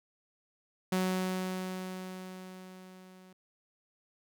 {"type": "tone with level ramp", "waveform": "sawtooth", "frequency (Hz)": 185.6, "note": "F#3", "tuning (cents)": 6, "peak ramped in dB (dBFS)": [-23, -50], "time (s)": [0.92, 3.33], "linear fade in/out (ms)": 5, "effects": []}